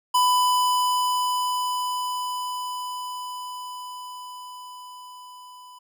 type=tone with level ramp; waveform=square; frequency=997 Hz; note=B5; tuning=16 cents sharp; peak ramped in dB=-17 to -44 dBFS; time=0.14-5.79 s; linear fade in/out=10 ms; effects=none